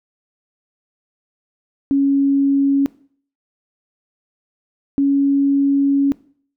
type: tone pair in turn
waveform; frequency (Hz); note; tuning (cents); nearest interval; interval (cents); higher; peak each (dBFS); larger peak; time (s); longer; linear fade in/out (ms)
sine; 277.2 / 278.6; C#4 / C#4; 0 / +9; unison; 9; second; -12; neither; 1.91-2.86 / 4.98-6.12; second; 0
effects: noise-tail reverb RT60 0.5 s tail -20 dB re dry